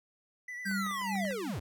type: tone with vibrato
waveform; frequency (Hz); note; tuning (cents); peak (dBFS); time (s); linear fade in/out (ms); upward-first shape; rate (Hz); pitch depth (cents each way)
triangle; 1971; B6; -4; -37; 0.48-1.33; 5; triangle; 9.6; 35
type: tone with tremolo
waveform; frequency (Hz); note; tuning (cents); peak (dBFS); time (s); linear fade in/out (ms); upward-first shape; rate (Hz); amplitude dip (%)
sine; 196.2; G3; +2; -31; 0.65-1.54; 20; sine; 2.3; 85
type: linear sweep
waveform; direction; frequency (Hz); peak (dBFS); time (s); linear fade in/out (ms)
square; down; 1613 to 66; -35; 0.65-1.6; 10
type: clicks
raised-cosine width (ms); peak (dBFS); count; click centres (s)
0.5; -33; 7; 0.713 / 0.865 / 0.912 / 1.015 / 1.155 / 1.251 / 1.309
effects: none